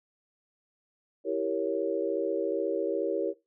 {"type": "chord", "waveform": "sine", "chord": "E diminished seventh", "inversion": "none", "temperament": "equal", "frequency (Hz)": [329.6, 392, 466.2, 554.4], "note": ["E4", "G4", "Bb4", "Db5"], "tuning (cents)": [0, 0, 0, 0], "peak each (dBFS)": [-33, -32, -31, -32], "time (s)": [1.24, 3.34], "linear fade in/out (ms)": 50, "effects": ["noise-tail reverb RT60 0.2 s tail -17 dB re dry"]}